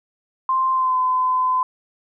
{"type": "tone with pitch glide", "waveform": "sine", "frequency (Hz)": [1046.5, 1019.6], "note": ["C6", "C6"], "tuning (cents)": [0, -45], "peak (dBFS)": -16, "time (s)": [0.49, 1.63], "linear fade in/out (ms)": 2, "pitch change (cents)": -45, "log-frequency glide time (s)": [0.72, 0.97], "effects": []}